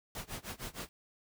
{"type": "noise with tremolo", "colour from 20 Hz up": "pink", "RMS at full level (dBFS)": -40, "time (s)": [0.15, 0.89], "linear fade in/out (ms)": 2, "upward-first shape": "sine", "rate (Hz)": 6.5, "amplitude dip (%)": 95, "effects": []}